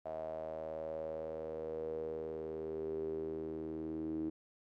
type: tone with band-pass filter sweep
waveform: sawtooth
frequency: 79.3 Hz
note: D#2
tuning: 33 cents sharp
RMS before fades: -41 dBFS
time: 0.05-4.3 s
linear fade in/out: 10 ms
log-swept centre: 650 to 320 Hz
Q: 9.4
effects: none